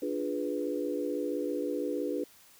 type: chord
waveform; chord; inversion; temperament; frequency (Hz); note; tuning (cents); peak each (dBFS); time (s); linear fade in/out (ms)
sine; D diminished seventh; none; equal; 293.7 / 349.2 / 415.3 / 493.9; D4 / F4 / Ab4 / Cb5; 0 / 0 / 0 / 0; -34 / -37 / -36 / -35; 0.02-2.24; 5
effects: white hiss -58 dBFS RMS until 2.59 s